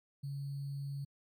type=tone with sample-and-hold; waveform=sine; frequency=140 Hz; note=C#3; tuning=18 cents sharp; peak=-37 dBFS; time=0.23-1.05 s; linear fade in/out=10 ms; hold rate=4410 Hz; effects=MP3 96 kbps